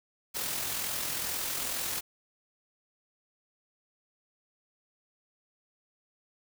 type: noise with amplitude modulation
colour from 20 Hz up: white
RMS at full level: -32 dBFS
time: 0.34-2.01 s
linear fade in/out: 20 ms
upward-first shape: sine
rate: 42.2 Hz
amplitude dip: 35%
effects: none